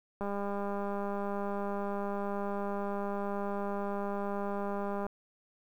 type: click train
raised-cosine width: 1 ms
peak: -23 dBFS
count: 977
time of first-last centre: 0.21-5.066 s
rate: 201 Hz
effects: 10-bit